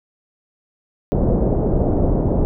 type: low-pass noise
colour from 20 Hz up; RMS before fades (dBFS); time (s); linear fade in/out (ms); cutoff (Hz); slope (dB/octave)
pink; -17; 1.12-2.45; 0; 620; 24
effects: none